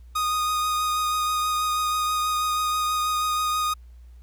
45% pulse tone with vibrato, 1239 Hz, D#6, 8 cents flat, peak -22 dBFS, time 0.15-3.74 s, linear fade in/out 10 ms, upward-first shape triangle, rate 6.2 Hz, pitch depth 14 cents each way, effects added 60 Hz sine -43 dBFS peak until 4.22 s + pink hiss -67 dBFS RMS until 4.22 s

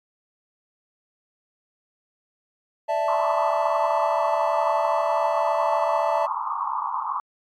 triangle chord, D suspended second, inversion none, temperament equal, 587.3 / 659.3 / 880 Hz, D5 / E5 / A5, 0 / 0 / 0 cents, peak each -25 / -22 / -23 dBFS, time 2.88-6.27 s, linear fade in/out 20 ms
white band-pass noise, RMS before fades -27 dBFS, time 3.08-7.2 s, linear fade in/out 2 ms, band 850 to 1200 Hz, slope 96 dB/octave
effects MP3 96 kbps

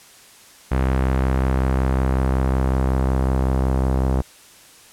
sawtooth tone with low-pass filter sweep, 65.41 Hz, C2, in tune, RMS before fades -19 dBFS, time 0.71-4.22 s, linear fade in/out 10 ms, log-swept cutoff 1900 to 900 Hz, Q 0.92, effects white hiss -47 dBFS RMS until 4.92 s + low-pass 11000 Hz 12 dB/octave

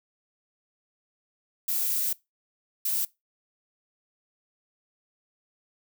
violet noise bursts at uneven times, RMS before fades -27 dBFS, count 2, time 1.68-2.13 / 2.85-3.05 s, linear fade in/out 5 ms, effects noise-tail reverb RT60 0.2 s tail -21 dB re dry

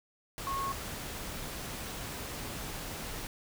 sine tone in noise, 1095 Hz, C#6, 22 cents flat, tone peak -32 dBFS, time 0.47-0.72 s, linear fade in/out 0 ms, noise pink, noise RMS -40 dBFS, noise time 0.38-3.27 s, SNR +5 dB, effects none

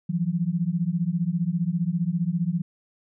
sine beating tone pair, 164.81 / 179.81 Hz, E3 / F#3, 0 / -49 cents, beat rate 15 Hz, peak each -25 dBFS, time 0.09-2.62 s, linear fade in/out 10 ms, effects none

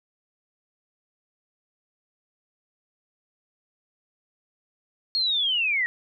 sine linear sweep, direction down, 4328 to 1864.7 Hz, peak -21 dBFS, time 5.15-5.86 s, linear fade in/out 0 ms, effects none

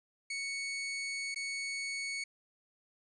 sawtooth tone with dropouts, 2220 Hz, C#7, 2 cents sharp, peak -32 dBFS, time 0.3-2.24 s, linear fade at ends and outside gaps 5 ms, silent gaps 1.345-1.359 s, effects resampled to 22050 Hz

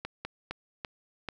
slowing click train, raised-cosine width 0.3 ms, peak -19 dBFS, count 5, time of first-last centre 0.05-1.287 s, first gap 200 ms, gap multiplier 1.3, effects none

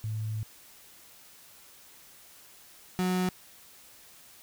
sine / 35% pulse tone pair in turn, 108.9 / 183.15 Hz, A2 / F#3, -17 / -17 cents, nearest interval major sixth, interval 900 cents, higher second, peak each -30 / -24 dBFS, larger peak second, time 0.04-0.43 / 2.99-3.29 s, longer first, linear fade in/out 0 ms, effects white hiss -54 dBFS RMS until 4.42 s

